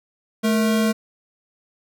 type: tone pair together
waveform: square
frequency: 217.2 / 465 Hz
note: A3 / A#4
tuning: -22 / -4 cents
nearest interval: octave + minor second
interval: 1318 cents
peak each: -18 / -26 dBFS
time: 0.43-0.93 s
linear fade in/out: 20 ms
effects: none